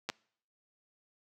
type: clicks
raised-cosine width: 0.2 ms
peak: -17 dBFS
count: 2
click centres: 0.09 / 0.099 s
effects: noise-tail reverb RT60 0.6 s tail -25 dB re dry + high-pass 150 Hz 12 dB/octave